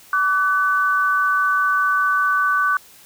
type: tone pair together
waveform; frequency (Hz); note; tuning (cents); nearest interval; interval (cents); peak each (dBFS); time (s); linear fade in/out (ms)
sine; 1155 / 1500; D6 / F#6; -29 / +23; perfect fourth; 452; -18; 0.13-2.77; 2
effects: white hiss -47 dBFS RMS until 3.05 s